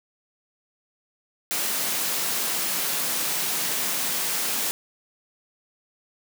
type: high-pass noise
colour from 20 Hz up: white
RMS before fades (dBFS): -26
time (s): 1.51-4.71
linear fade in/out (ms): 0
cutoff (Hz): 140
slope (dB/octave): 96
effects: none